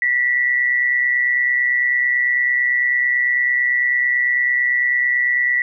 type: tone with amplitude modulation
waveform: sine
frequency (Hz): 1953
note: B6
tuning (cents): -20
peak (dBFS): -12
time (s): 0.02-5.62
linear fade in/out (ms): 2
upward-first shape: sine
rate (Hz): 129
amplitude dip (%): 55
effects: none